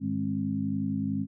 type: harmonic tone with a mistuned harmonic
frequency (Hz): 51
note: G#1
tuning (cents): -31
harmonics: 2 / 3 / 4 / 5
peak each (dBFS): -36 / -36 / -30 / -31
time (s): 0-1.27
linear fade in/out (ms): 50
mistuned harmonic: 5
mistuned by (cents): +76
effects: none